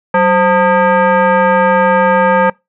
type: tone with frequency modulation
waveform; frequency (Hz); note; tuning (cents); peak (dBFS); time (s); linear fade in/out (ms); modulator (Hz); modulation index
sine; 190.2; F#3; +48; -7; 0.14-2.5; 5; 713; 1.8
effects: noise-tail reverb RT60 0.2 s tail -24 dB re dry